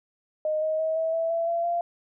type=tone with pitch steps; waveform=sine; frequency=618 / 627.7 / 637.6 / 647.6 / 657.8 / 668.1 / 678.6 / 689.3 Hz; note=D#5 / D#5 / D#5 / E5 / E5 / E5 / F5 / F5; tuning=-12 / +15 / +42 / -31 / -4 / +23 / -50 / -23 cents; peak=-23 dBFS; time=0.45-1.81 s; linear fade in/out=2 ms; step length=170 ms; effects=none